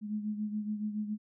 sine beating tone pair, 210.3 / 217.4 Hz, G#3 / A3, +22 / -21 cents, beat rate 7.1 Hz, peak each -33 / -40 dBFS, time 0.01-1.18 s, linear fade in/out 50 ms, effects none

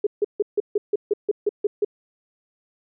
sine tone bursts, 413.5 Hz, G#4, 8 cents flat, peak -16 dBFS, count 11, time 0.04-1.848 s, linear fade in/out 5 ms, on 28 ms, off 150 ms, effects none

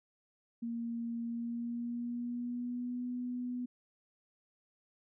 sine tone with pitch glide, 233.1 to 247 Hz, A#3 to B3, 0 to 0 cents, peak -35 dBFS, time 0.62-3.66 s, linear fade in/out 10 ms, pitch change +100 cents, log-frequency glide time 1.24-3.06 s, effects none

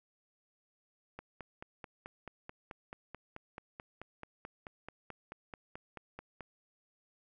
click train, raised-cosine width 0.5 ms, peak -29 dBFS, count 25, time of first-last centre 1.19-6.407 s, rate 4.6 Hz, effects none

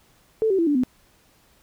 sine tone with pitch steps, 441.1 / 384 / 334.3 / 291 / 253.3 Hz, A4 / G4 / E4 / D4 / B3, +4 / -36 / +24 / -16 / +44 cents, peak -17 dBFS, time 0.42-0.835 s, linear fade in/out 0 ms, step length 83 ms, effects pink hiss -59 dBFS RMS until 1.62 s

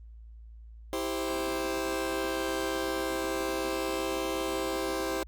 sawtooth chord, C major, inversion first, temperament just, 327 / 392.4 / 523.3 Hz, E4 / G4 / C5, -14 / +2 / 0 cents, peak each -30 dBFS, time 0.93-5.23 s, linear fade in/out 0 ms, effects added 56 Hz sine -45 dBFS peak until 5.27 s + Opus 32 kbps

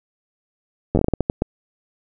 slowing click train, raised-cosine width 2 ms, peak -4 dBFS, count 11, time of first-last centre 0.95-1.421 s, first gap 10 ms, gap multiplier 1.32, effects none

